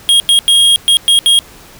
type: tone bursts at uneven times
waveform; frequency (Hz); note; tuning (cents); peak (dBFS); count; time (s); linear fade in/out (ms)
square; 3260; G#7; -33; -6; 6; 0.09-0.2 / 0.29-0.39 / 0.48-0.76 / 0.88-0.97 / 1.08-1.19 / 1.26-1.39; 0
effects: pink hiss -38 dBFS RMS until 1.79 s